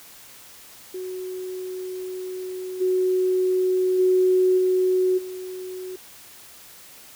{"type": "tone with level steps", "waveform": "sine", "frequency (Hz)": 370, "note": "F#4", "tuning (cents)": 0, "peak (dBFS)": [-29, -18, -15, -17, -31], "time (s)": [0.94, 5.96], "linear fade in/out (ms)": 5, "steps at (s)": [2.8, 3.98, 4.57, 5.17], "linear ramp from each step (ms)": 20, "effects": ["white hiss -46 dBFS RMS until 7.15 s"]}